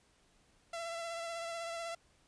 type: tone with vibrato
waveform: sawtooth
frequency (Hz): 672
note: E5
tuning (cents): +33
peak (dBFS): -35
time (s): 0.73-1.95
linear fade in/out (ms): 5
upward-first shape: sine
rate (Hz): 16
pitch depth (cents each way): 24
effects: pink hiss -69 dBFS RMS until 2.27 s + resampled to 22050 Hz